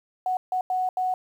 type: tone bursts at uneven times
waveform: sine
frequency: 740 Hz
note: F#5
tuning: in tune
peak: -22 dBFS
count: 4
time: 0.26-0.37 / 0.52-0.61 / 0.7-0.89 / 0.97-1.14 s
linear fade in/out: 2 ms
effects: 9-bit